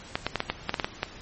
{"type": "clicks", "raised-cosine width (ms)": 0.3, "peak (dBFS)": -9, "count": 10, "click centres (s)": [0.155, 0.266, 0.357, 0.404, 0.5, 0.694, 0.742, 0.798, 0.845, 1.031], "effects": ["pink hiss -45 dBFS RMS until 1.21 s", "MP3 32 kbps"]}